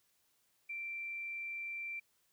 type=tone; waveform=sine; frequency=2351 Hz; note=D7; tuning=1 cent sharp; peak=-39 dBFS; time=0.69-2 s; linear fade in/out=10 ms; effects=white hiss -75 dBFS RMS until 2.32 s